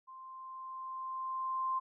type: tone with level ramp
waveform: sine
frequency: 1046.5 Hz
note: C6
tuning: in tune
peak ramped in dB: -48 to -30 dBFS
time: 0.07-1.8 s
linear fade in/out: 20 ms
effects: none